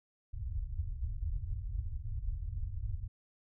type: low-pass noise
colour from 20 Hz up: pink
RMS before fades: -37 dBFS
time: 0.33-3.08 s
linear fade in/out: 10 ms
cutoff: 110 Hz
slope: 48 dB/octave
effects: none